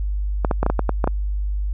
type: clicks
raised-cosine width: 1 ms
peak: -5 dBFS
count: 9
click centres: 0.448 / 0.512 / 0.63 / 0.664 / 0.7 / 0.793 / 0.893 / 1.042 / 1.075 s
effects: added 50 Hz sine -20 dBFS peak until 1.73 s